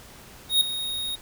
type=tone with ADSR envelope; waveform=square; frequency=3744 Hz; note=A#7; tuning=7 cents sharp; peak=-15 dBFS; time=0.49-1.16 s; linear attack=120 ms; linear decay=3 ms; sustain=-13 dB; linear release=14 ms; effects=pink hiss -47 dBFS RMS until 1.21 s